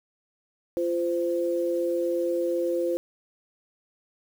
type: tone pair together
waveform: sine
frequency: 344.7 / 516.5 Hz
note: F4 / C5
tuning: -23 / -22 cents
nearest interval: perfect fifth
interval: 701 cents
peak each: -26 dBFS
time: 0.77-2.97 s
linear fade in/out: 0 ms
effects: 8-bit

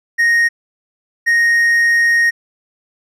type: tone pair in turn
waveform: triangle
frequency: 1864.7 / 1864.7 Hz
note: A#6 / A#6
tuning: 0 / 0 cents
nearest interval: unison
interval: 0 cents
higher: neither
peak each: -8 dBFS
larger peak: neither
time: 0.18-0.49 / 1.26-2.31 s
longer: second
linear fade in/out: 20 ms
effects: resampled to 32000 Hz

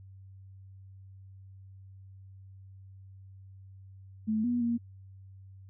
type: tone with pitch steps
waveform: sine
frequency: 217.3 / 242.1 / 235 Hz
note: A3 / B3 / A#3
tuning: -21 / -34 / +14 cents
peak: -26 dBFS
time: 4.27-4.78 s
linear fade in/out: 20 ms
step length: 170 ms
effects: added 96 Hz sine -48 dBFS peak until 5.69 s

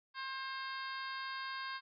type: harmonic tone with a mistuned harmonic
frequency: 532 Hz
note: C5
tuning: 29 cents sharp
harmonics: 2 / 3 / 4 / 5 / 6 / 7 / 8 / 9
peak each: -43 / -44 / -51 / -54 / -54 / -52 / -53 / -52 dBFS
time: 0.14-1.81 s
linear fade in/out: 50 ms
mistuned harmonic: 8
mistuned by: +20 cents
effects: none

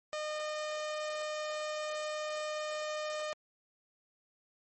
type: tone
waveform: sawtooth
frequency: 610 Hz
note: D#5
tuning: 34 cents flat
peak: -31 dBFS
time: 0.13-3.33 s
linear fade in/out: 0 ms
effects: MP3 32 kbps

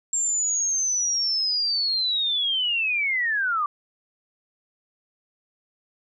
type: linear sweep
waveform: sine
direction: down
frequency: 7450 to 1149 Hz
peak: -21 dBFS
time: 0.13-3.66 s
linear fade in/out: 2 ms
effects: none

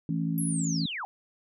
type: chord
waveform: sine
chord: A major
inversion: second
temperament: just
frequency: 165 / 220 / 275 Hz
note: E3 / A3 / C#4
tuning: +2 / 0 / -14 cents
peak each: -28 / -34 / -32 dBFS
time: 0.09-0.86 s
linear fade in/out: 2 ms
type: linear sweep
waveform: sine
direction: down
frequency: 11480 to 698.5 Hz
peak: -32 dBFS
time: 0.38-1.05 s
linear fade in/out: 0 ms
effects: none

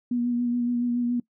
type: tone with vibrato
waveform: sine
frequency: 241.5 Hz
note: B3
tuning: 39 cents flat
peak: -22 dBFS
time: 0.11-1.2 s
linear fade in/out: 5 ms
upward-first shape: sine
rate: 7.1 Hz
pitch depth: 22 cents each way
effects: noise-tail reverb RT60 0.1 s tail -21 dB re dry

